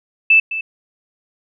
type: tone with echo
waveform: sine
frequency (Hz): 2637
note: E7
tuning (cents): 0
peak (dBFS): -7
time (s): 0.3-0.4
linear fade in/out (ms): 5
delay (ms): 210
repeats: 1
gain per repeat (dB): -13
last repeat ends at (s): 0.61
effects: none